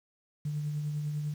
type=tone with tremolo; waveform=sine; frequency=148.9 Hz; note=D3; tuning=24 cents sharp; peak=-28 dBFS; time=0.45-1.34 s; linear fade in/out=5 ms; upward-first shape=triangle; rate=10 Hz; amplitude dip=40%; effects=tanh soft clip ceiling -25 dBFS + 9-bit